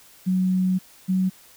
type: tone pair in turn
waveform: sine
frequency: 185.4 / 186.91 Hz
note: F#3 / F#3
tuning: +4 / +18 cents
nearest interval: unison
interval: 14 cents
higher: second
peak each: -18 dBFS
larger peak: neither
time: 0.26-0.79 / 1.08-1.3 s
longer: first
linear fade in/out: 20 ms
effects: white hiss -51 dBFS RMS until 1.56 s

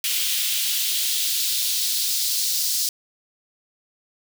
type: noise with high-pass filter sweep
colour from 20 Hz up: white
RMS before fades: -23 dBFS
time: 0.04-2.89 s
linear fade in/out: 2 ms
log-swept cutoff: 2900 to 4800 Hz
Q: 2
effects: none

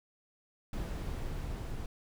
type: noise with level ramp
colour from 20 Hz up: brown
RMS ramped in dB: -36 to -39 dBFS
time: 0.73-1.86 s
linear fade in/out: 2 ms
effects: none

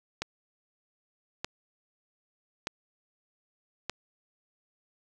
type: click train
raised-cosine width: 0.2 ms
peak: -14 dBFS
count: 4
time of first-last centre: 0.22-3.896 s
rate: 0.816 Hz
effects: none

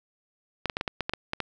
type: clicks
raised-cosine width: 0.3 ms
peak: -12 dBFS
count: 10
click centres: 0.657 / 0.698 / 0.769 / 0.811 / 0.878 / 1.007 / 1.095 / 1.136 / 1.334 / 1.403 s
effects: none

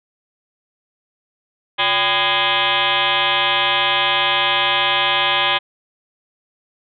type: tone with frequency modulation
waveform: sine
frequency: 2093 Hz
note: C7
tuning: in tune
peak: -14 dBFS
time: 1.78-5.59 s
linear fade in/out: 20 ms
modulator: 217 Hz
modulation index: 6.6
effects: none

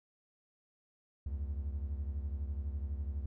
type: beating tone pair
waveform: triangle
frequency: 69.3 / 81.3 Hz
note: C#2 / E2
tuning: 0 / -23 cents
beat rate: 12 Hz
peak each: -34 / -40 dBFS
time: 1.26-3.26 s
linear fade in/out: 5 ms
effects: none

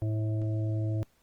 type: harmonic tone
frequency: 108.5 Hz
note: A2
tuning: 24 cents flat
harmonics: 1 / 3 / 5 / 6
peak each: -27 / -37 / -45 / -44 dBFS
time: 0.02-1.03 s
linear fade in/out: 0 ms
effects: pink hiss -68 dBFS RMS until 1.22 s + Opus 24 kbps

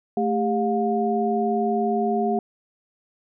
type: tone cluster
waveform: sine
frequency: 220.7 / 401.1 / 713 Hz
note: A3 / G4 / F5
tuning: +5 / +40 / +36 cents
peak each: -24 dBFS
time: 0.17-2.39 s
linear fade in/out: 2 ms
effects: none

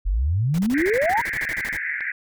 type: exponential sweep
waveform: sine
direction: up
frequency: 41.2 to 997 Hz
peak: -18 dBFS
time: 0.05-1.22 s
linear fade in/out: 20 ms
type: noise bursts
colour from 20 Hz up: pink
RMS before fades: -35 dBFS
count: 16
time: 0.54-1.77 s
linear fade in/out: 2 ms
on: 45 ms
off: 34 ms
type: band-pass noise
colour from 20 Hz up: pink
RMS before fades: -27 dBFS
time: 0.74-2.12 s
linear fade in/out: 5 ms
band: 1600 to 2200 Hz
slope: 96 dB/octave
type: click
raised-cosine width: 0.3 ms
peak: -23 dBFS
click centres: 2.007 s
effects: none

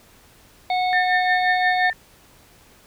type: harmonic tone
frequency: 733 Hz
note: F#5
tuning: 16 cents flat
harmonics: 1 / 3 / 5 / 6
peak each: -19 / -28 / -32 / -37 dBFS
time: 0.7-1.9 s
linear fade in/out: 2 ms
type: tone with tremolo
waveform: sine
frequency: 1796 Hz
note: A6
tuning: 35 cents sharp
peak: -16 dBFS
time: 0.93-1.93 s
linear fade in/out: 0 ms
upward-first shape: triangle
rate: 5.7 Hz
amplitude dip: 90%
effects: pink hiss -52 dBFS RMS until 2.86 s

